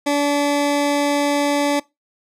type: tone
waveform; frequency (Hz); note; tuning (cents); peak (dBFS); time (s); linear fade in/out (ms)
20% pulse; 288; D4; -34; -11; 0.06-1.8; 10
effects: noise-tail reverb RT60 0.2 s tail -21 dB re dry + low-pass 11000 Hz 12 dB/octave